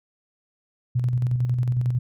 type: tone with tremolo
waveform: sine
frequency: 123.47 Hz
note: B2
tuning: in tune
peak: -18 dBFS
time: 0.95-1.99 s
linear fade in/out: 10 ms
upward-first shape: square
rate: 11 Hz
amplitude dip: 40%
effects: none